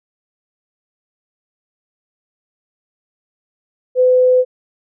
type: tone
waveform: sine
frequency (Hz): 506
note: B4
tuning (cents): +42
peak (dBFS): -8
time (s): 3.95-4.45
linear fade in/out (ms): 50
effects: none